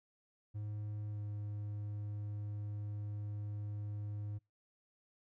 triangle tone with pitch glide, 105 to 103.85 Hz, G#2 to G#2, +19 to 0 cents, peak -37 dBFS, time 0.54-4.39 s, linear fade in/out 20 ms, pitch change -19 cents, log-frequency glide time 1.11-1.19 s, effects noise-tail reverb RT60 0.2 s tail -25 dB re dry

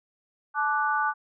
sine chord, D major, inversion second, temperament equal with one note detuned, 866.9 / 1174.7 / 1480 Hz, A5 / D6 / F#6, -26 / 0 / 0 cents, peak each -27 dBFS, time 0.54-1.14 s, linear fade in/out 50 ms, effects none

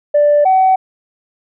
sine tone pair in turn, 587.3 / 756.2 Hz, D5 / F#5, 0 / +38 cents, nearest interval major third, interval 438 cents, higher second, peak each -6 dBFS, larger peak neither, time 0.14-0.45 / 0.45-0.76 s, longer neither, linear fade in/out 10 ms, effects tanh soft clip ceiling -4 dBFS

